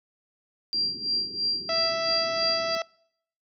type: tone with tremolo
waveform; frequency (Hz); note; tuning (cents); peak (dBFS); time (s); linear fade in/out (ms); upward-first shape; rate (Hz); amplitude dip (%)
sine; 4744; D8; +17; -22; 0.73-2.75; 0; sine; 3; 80
type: low-pass noise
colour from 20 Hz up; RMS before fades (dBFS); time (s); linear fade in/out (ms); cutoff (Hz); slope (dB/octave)
pink; -40; 0.74-2.77; 2; 420; 96
type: harmonic tone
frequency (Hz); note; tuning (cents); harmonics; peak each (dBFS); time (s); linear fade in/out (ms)
660; E5; +2; 1 / 2 / 3 / 4 / 5 / 6 / 7 / 8 / 9; -27 / -33 / -37 / -39 / -41 / -43 / -44 / -45 / -46; 1.69-2.82; 2
effects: noise-tail reverb RT60 0.7 s tail -26 dB re dry + high-pass 200 Hz 12 dB/octave